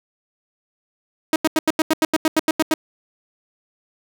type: tone bursts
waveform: sawtooth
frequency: 315.7 Hz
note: D#4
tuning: 25 cents sharp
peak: -10 dBFS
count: 13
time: 1.33-2.74 s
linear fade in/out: 2 ms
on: 30 ms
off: 85 ms
effects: none